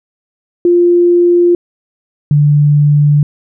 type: tone pair in turn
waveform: sine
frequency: 349.2 / 146.82 Hz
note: F4 / D3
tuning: 0 / 0 cents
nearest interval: octave + minor third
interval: 1500 cents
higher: first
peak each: -5 dBFS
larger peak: neither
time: 0.65-1.55 / 2.31-3.23 s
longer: second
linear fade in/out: 2 ms
effects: none